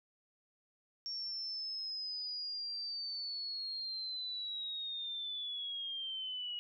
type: linear sweep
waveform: sine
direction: down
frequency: 5510 to 2895 Hz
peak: -38 dBFS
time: 1.06-6.59 s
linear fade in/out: 0 ms
effects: none